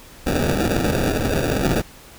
violet noise with sample-and-hold, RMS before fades -20 dBFS, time 0.26-1.82 s, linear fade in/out 10 ms, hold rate 1050 Hz, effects pink hiss -44 dBFS RMS until 2.18 s

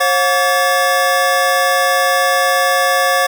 square tone cluster, 539 / 719 / 1143 / 1726 Hz, C#5 / F#5 / D6 / A6, -49 / -50 / -47 / -34 cents, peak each -18 dBFS, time 0-3.27 s, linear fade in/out 10 ms, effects none

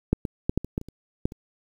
clicks, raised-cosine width 3 ms, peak -6 / -15 / -9 / -9 / -20 / -13 / -25 / -28 / -10 / -26 dBFS, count 10, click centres 0.13 / 0.252 / 0.495 / 0.576 / 0.646 / 0.779 / 0.814 / 0.886 / 1.255 / 1.321 s, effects 8-bit

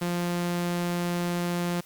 sawtooth tone, 174.61 Hz, F3, in tune, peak -22 dBFS, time 0.01-1.81 s, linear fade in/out 10 ms, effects white hiss -53 dBFS RMS until 1.85 s + Opus 48 kbps

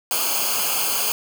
white noise with comb filter, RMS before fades -22 dBFS, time 0.11-1.12 s, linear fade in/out 0 ms, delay 0.53 ms, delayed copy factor -0.85, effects none

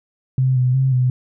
sine tone with pitch steps, 130.3 / 126.4 / 132.8 / 126.5 Hz, C3 / B2 / C3 / B2, -7 / +41 / +26 / +42 cents, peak -13 dBFS, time 0.38-1.1 s, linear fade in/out 2 ms, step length 180 ms, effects none

